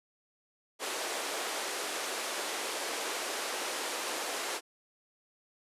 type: band-pass noise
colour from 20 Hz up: pink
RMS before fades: -36 dBFS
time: 0.79-4.61 s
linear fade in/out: 50 ms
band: 370 to 11000 Hz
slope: 24 dB/octave
effects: resampled to 32000 Hz